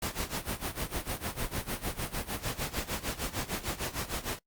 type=noise with tremolo; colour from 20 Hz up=pink; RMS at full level=-32 dBFS; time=0.02-4.39 s; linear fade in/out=5 ms; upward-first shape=sine; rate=6.6 Hz; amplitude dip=85%; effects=noise-tail reverb RT60 0.1 s tail -23 dB re dry + Opus 48 kbps